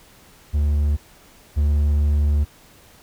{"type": "tone pair in turn", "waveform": "triangle", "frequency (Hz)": [73.42, 73.42], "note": ["D2", "D2"], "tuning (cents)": [0, 0], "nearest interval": "unison", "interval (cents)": 0, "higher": "neither", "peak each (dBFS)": [-14, -13], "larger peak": "second", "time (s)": [[0.53, 0.97], [1.56, 2.45]], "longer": "second", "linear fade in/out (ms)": 20, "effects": ["pink hiss -50 dBFS RMS until 3.02 s"]}